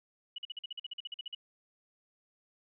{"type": "tone bursts", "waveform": "sine", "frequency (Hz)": 2932, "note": "F#7", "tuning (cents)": -16, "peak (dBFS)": -37, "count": 15, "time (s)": [0.36, 1.349], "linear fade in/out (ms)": 5, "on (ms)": 23, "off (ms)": 46, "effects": []}